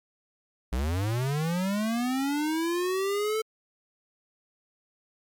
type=linear sweep; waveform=square; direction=up; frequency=56.6 to 444 Hz; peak=-26 dBFS; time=0.72-3.42 s; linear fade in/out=10 ms; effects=MP3 96 kbps